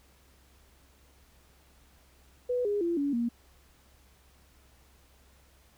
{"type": "tone with pitch steps", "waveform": "sine", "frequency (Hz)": [493.9, 410.5, 341.3, 283.7, 235.8], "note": ["B4", "G#4", "F4", "C#4", "A#3"], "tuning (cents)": [0, -20, -40, 40, 20], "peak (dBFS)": -26, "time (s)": [2.49, 3.29], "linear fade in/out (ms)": 10, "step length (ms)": 160, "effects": ["added 66 Hz sine -61 dBFS peak until 5.77 s", "pink hiss -63 dBFS RMS until 5.77 s"]}